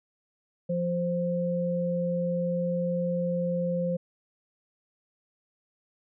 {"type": "tone pair together", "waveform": "sine", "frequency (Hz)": [174.61, 523.2], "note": ["F3", "C5"], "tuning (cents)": [0, 0], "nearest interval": "octave + perfect fifth", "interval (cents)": 1900, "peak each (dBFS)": -28, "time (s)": [0.69, 3.97], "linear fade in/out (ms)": 10, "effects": []}